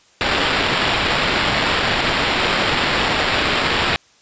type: noise with sample-and-hold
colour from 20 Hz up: blue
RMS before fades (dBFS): -18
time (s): 0.21-3.96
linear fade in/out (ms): 0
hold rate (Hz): 6300
effects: white hiss -53 dBFS RMS until 4.21 s + resampled to 16000 Hz